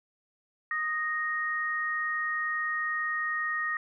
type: tone pair together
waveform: sine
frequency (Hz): 1242.5 / 1864.7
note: D#6 / A#6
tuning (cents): -3 / 0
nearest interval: perfect fifth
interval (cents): 703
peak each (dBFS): -33 / -29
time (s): 0.71-3.77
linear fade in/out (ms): 2
effects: none